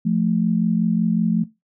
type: tone pair together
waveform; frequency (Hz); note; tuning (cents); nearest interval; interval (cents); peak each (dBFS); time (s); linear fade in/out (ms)
sine; 174.61 / 220; F3 / A3; 0 / 0; major third; 400; -19; 0.05-1.44; 10
effects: noise-tail reverb RT60 0.2 s tail -17 dB re dry